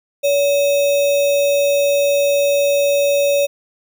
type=tone with sample-and-hold; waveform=sine; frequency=568 Hz; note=C#5; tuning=42 cents sharp; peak=-12 dBFS; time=0.23-3.47 s; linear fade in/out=20 ms; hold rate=3150 Hz; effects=none